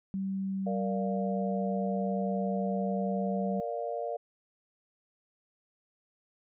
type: tone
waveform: sine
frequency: 192.9 Hz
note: G3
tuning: 28 cents flat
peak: -30 dBFS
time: 0.14-3.6 s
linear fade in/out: 0 ms
type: chord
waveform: sine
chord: Bb major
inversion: none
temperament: equal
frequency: 466.2 / 587.3 / 698.5 Hz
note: Bb4 / D5 / F5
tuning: 0 / 0 / 0 cents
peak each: -36 dBFS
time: 0.66-4.17 s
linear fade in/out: 10 ms
effects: none